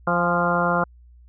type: harmonic tone with a mistuned harmonic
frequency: 174.2 Hz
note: F3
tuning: 4 cents flat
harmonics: 1 / 2 / 3 / 4 / 5 / 6 / 7 / 8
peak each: -25 / -31 / -25 / -26 / -29 / -26 / -27 / -25 dBFS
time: 0.07-0.84 s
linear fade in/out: 5 ms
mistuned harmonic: 5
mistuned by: -38 cents
effects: added 60 Hz sine -46 dBFS peak until 1.28 s